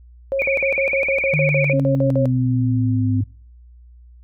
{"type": "tone bursts", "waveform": "sine", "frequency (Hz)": 544, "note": "C#5", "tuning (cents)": -33, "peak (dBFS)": -17, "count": 13, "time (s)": [0.32, 2.256], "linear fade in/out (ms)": 0, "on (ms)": 100, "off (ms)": 53}
{"type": "tone with vibrato", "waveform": "sine", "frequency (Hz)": 2328, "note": "D7", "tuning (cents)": -16, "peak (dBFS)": -19, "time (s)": [0.39, 1.73], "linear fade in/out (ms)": 5, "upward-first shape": "triangle", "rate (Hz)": 19, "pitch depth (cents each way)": 110}
{"type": "linear sweep", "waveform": "sine", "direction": "down", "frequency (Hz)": [152, 102], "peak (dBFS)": -17, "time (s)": [1.33, 3.24], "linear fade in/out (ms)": 10}
{"type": "tone with pitch glide", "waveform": "sine", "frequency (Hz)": [271.8, 256.5], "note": ["C#4", "C4"], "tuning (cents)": [-34, -34], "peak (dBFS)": -20, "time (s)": [1.73, 3.21], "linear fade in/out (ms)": 5, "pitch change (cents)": -100, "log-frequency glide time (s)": [2.09, 2.25]}
{"effects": ["noise-tail reverb RT60 0.5 s tail -26 dB re dry", "added 60 Hz sine -42 dBFS peak until 4.23 s"]}